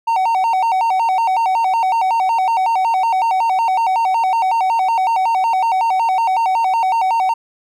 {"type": "tone with vibrato", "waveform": "triangle", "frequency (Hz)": 830.6, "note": "G#5", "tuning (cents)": 0, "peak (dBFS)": -11, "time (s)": [0.07, 7.34], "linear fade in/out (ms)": 10, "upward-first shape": "square", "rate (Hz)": 5.4, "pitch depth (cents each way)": 170, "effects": []}